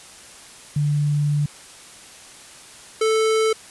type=tone pair in turn; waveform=sine / square; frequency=146.83 / 440 Hz; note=D3 / A4; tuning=0 / 0 cents; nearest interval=octave + perfect fifth; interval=1900 cents; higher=second; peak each=-17 dBFS; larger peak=neither; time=0.76-1.46 / 3.01-3.53 s; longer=first; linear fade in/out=5 ms; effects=white hiss -43 dBFS RMS until 3.7 s + resampled to 24000 Hz